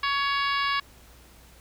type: harmonic tone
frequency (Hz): 560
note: C#5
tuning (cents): +18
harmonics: 2 / 3 / 4 / 5 / 6 / 7 / 8 / 9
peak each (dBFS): -26 / -30 / -32 / -34 / -36 / -37 / -38 / -39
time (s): 0.03-0.8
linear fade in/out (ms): 5
effects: added 60 Hz sine -54 dBFS peak until 1.6 s + pink hiss -54 dBFS RMS until 1.6 s